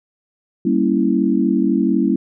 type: chord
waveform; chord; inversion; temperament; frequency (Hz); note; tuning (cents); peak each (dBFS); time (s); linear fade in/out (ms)
sine; G diminished seventh; none; equal; 196 / 233.1 / 277.2 / 329.6; G3 / Bb3 / Db4 / Fb4; 0 / 0 / 0 / 0; -19; 0.65-2.16; 5
effects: none